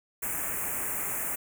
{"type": "band-stop noise", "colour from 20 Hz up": "white", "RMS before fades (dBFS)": -32, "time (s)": [0.22, 1.36], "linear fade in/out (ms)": 10, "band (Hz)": [2500, 7100], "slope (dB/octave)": 48, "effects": []}